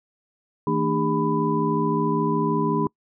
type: tone cluster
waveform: sine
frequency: 160.7 / 226.1 / 299.8 / 403.7 / 996 Hz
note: E3 / A3 / D4 / G#4 / B5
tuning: -44 / +47 / +36 / -49 / +14 cents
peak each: -26 dBFS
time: 0.67-2.87 s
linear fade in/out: 2 ms
effects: noise-tail reverb RT60 0.1 s tail -26 dB re dry